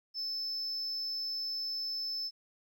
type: tone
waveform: sine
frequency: 5260 Hz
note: E8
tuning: 5 cents flat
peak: -31 dBFS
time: 0.14-2.31 s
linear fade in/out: 50 ms
effects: tanh soft clip ceiling -33 dBFS + 12-bit